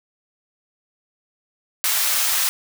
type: high-pass noise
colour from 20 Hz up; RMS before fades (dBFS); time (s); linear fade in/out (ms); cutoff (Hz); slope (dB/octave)
white; -20; 1.84-2.49; 0; 910; 12
effects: none